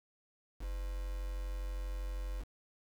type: tone with quantisation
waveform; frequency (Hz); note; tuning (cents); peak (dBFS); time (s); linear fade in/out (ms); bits
sine; 46.25; F#1; 0; -36; 0.59-2.45; 50; 8
effects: none